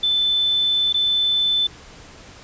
sine tone with dropouts, 3520 Hz, A7, in tune, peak -16 dBFS, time 0.03-1.67 s, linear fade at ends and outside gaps 5 ms, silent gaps 0.927-0.942 s, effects pink hiss -43 dBFS RMS until 2.43 s + resampled to 16000 Hz

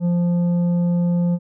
triangle tone with tanh clipping, 174.3 Hz, F3, 3 cents flat, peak -17 dBFS, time 0-1.39 s, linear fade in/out 50 ms, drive 11 dB, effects none

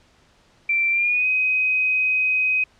sine tone with pitch glide, 2349 to 2518 Hz, D7 to D#7, 0 to +20 cents, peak -17 dBFS, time 0.69-2.64 s, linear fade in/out 5 ms, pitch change +120 cents, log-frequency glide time 0.91-1.27 s, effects pink hiss -57 dBFS RMS until 2.79 s + low-pass 6000 Hz 12 dB/octave

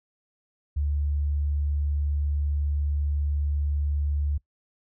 sine tone, 72.7 Hz, D2, 17 cents flat, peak -23 dBFS, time 0.76-4.38 s, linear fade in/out 10 ms, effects noise-tail reverb RT60 0.1 s tail -21 dB re dry

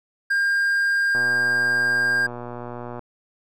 triangle tone, 1605 Hz, G6, 40 cents sharp, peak -16 dBFS, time 0.3-2.27 s, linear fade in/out 10 ms
click train, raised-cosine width 1 ms, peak -20 dBFS, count 224, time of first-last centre 1.15-2.993 s, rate 121 Hz
effects none

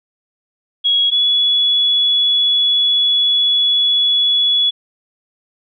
sine tone pair in turn, 3322 / 3394 Hz, G#7 / G#7, 0 / +37 cents, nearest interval unison, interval 37 cents, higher second, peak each -11 dBFS, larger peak neither, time 0.84-1.11 / 1.11-4.71 s, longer second, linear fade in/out 20 ms, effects none

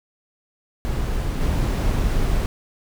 brown noise with level steps, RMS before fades -23 / -20 dBFS, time 0.85-2.46 s, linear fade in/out 0 ms, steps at 1.41 s, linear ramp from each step 2 ms, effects none

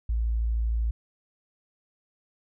sine tone, 56.5 Hz, A1, 47 cents sharp, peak -23 dBFS, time 0.09-0.91 s, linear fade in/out 5 ms, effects none

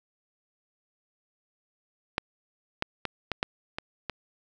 clicks, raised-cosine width 0.3 ms, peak -9 / -10 / -13 / -12 / -9 / -16 / -15 dBFS, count 7, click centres 2.181 / 2.824 / 3.053 / 3.317 / 3.429 / 3.785 / 4.097 s, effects none

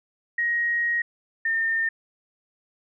sine tone pair in turn, 1884 / 1813.7 Hz, A#6 / A#6, +18 / -48 cents, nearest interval minor second, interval 66 cents, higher first, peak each -21 dBFS, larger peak neither, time 0.38-1.02 / 1.45-1.89 s, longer first, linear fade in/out 5 ms, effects none

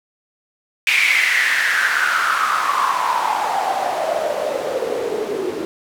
white noise with band-pass filter sweep, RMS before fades -19 dBFS, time 0.87-5.65 s, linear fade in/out 0 ms, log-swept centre 2400 to 350 Hz, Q 6.9, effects none

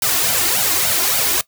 white noise with flanger, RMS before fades -17 dBFS, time 0.02-1.41 s, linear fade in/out 2 ms, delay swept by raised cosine 1.3 to 2.9 ms, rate 3.5 Hz, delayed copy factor +0.8, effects noise-tail reverb RT60 0.1 s tail -19 dB re dry + high-pass 80 Hz 12 dB/octave

